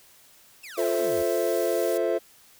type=exponential sweep; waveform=sawtooth; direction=down; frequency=2794 to 69.2 Hz; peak=-36 dBFS; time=0.63-1.23 s; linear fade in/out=10 ms
type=chord; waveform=triangle; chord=F major seventh; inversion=none; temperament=equal; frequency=349.2 / 440 / 523.3 / 659.3 Hz; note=F4 / A4 / C5 / E5; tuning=0 / 0 / 0 / 0 cents; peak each=-26 dBFS; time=0.77-2.19 s; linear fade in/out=20 ms
type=high-pass noise; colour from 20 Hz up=white; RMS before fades=-39 dBFS; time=0.77-1.98 s; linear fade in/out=10 ms; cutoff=3200 Hz; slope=12 dB/octave
effects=white hiss -55 dBFS RMS until 2.59 s